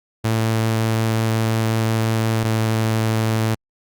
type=tone pair in turn; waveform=sawtooth; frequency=111.8 / 110.96 Hz; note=A2 / A2; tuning=+28 / +15 cents; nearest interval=unison; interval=13 cents; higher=first; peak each=-13 dBFS; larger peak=neither; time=0.24-2.44 / 2.44-3.55 s; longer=first; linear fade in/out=10 ms; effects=Opus 48 kbps